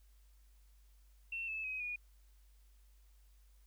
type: tone with pitch steps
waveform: sine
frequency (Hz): 2700 / 2614 / 2531 / 2450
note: E7 / E7 / D#7 / D#7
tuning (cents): +41 / -15 / +29 / -27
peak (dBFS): -38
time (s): 1.32-1.96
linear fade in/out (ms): 5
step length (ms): 160
effects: added 50 Hz sine -61 dBFS peak until 3.66 s + white hiss -75 dBFS RMS until 3.66 s